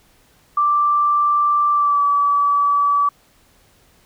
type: tone with pitch glide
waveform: sine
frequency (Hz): 1174.7 to 1148.5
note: D6 to D6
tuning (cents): 0 to -39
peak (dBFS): -13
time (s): 0.57-3.09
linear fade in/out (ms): 5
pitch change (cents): -39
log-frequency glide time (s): 1.72-2.03
effects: pink hiss -55 dBFS RMS until 4.05 s